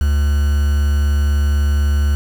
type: tone with quantisation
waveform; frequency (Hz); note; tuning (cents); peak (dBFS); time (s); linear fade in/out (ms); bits
triangle; 72; D2; -34; -10; 0.01-2.15; 0; 5
effects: none